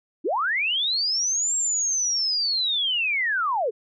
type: linear two-way sweep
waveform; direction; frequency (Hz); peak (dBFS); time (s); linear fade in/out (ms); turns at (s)
sine; up then down; 251 to 7550 to 390.5; -21; 0.24-3.71; 20; 1.55
effects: none